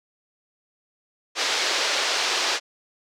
white band-pass noise, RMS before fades -24 dBFS, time 1.35-2.6 s, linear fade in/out 50 ms, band 370 to 5500 Hz, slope 24 dB/octave, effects none

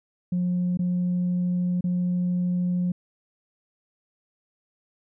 sine tone with dropouts, 178.7 Hz, F3, 40 cents sharp, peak -20 dBFS, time 0.32-2.92 s, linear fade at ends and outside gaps 5 ms, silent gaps 0.773-0.791 / 1.809-1.84 s, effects tanh soft clip ceiling -19 dBFS

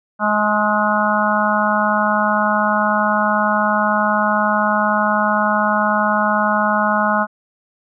harmonic tone with a mistuned harmonic, 211 Hz, G#3, 28 cents sharp, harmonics 1 / 3 / 4 / 5 / 6 / 7, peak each -21 / -21 / -21 / -21 / -21 / -21 dBFS, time 0.19-7.27 s, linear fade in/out 50 ms, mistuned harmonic 7, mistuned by -24 cents, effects none

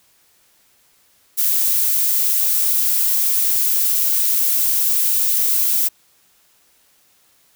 violet noise, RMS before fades -17 dBFS, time 1.37-5.89 s, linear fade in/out 20 ms, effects white hiss -57 dBFS RMS until 7.55 s

